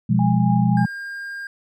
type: chord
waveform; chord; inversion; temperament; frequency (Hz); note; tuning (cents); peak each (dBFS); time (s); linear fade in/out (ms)
sine; F diminished; second; equal with one note detuned; 123.47 / 174.61 / 206.1; Cb3 / F3 / Ab3; 0 / 0 / -13; -19; 0.09-0.86; 10
type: tone with tremolo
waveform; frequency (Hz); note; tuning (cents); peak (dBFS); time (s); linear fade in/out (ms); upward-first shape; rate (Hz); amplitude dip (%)
sine; 819; G#5; -24; -22; 0.19-0.85; 2; triangle; 3.7; 60
type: tone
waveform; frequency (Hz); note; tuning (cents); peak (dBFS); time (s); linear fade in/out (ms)
triangle; 1608; G6; +44; -27; 0.77-1.47; 2
effects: none